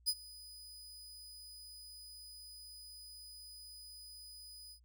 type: tone with ADSR envelope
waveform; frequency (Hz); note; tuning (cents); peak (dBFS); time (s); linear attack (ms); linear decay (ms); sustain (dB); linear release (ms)
sawtooth; 4978; D#8; 0; -26; 0.06-4.8; 27; 51; -22; 87
effects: added 60 Hz sine -63 dBFS peak until 4.84 s